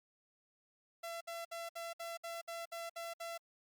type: tone bursts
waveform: sawtooth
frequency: 674 Hz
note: E5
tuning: 38 cents sharp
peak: -38 dBFS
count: 10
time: 1.03-3.379 s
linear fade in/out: 10 ms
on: 180 ms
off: 61 ms
effects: Opus 48 kbps